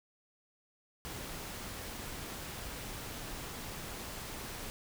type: noise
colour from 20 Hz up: pink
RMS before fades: -43 dBFS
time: 1.05-4.7 s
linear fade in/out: 0 ms
effects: none